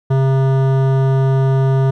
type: tone with hard clipping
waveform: sine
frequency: 133.9 Hz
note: C3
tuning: 40 cents sharp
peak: -13 dBFS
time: 0.1-1.91 s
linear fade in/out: 10 ms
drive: 15 dB
effects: none